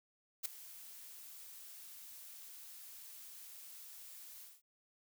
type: noise with ADSR envelope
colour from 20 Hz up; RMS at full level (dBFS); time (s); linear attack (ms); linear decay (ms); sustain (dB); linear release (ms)
blue; -35; 0.43-4.62; 26; 4; -18; 200
effects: none